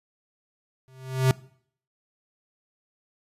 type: tone with exponential growth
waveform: square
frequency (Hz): 130.81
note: C3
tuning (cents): 0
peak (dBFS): -15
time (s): 0.88-1.31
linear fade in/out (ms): 0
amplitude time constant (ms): 93
effects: noise-tail reverb RT60 0.6 s tail -22 dB re dry + resampled to 32000 Hz